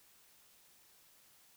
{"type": "silence", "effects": ["white hiss -65 dBFS RMS until 1.56 s"]}